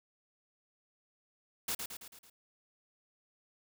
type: noise with echo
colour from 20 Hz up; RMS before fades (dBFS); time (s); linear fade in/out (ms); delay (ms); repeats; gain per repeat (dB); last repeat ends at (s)
white; -35; 1.68-1.75; 5; 110; 5; -5; 2.3
effects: none